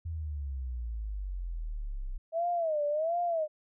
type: exponential sweep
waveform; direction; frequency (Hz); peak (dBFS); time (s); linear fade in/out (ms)
sine; down; 84.4 to 30.87; -33; 0.05-2.18; 10
type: tone with vibrato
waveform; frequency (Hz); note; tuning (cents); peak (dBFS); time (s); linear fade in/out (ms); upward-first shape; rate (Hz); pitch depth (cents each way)
sine; 640; D#5; +49; -27; 2.32-3.48; 50; sine; 1.4; 160
effects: none